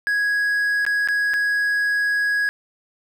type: tone with dropouts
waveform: triangle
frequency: 1661.2 Hz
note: G#6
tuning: in tune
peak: -16 dBFS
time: 0.07-2.49 s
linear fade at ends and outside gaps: 0 ms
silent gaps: 0.851-0.865 / 1.075-1.086 / 1.336-1.34 s
effects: none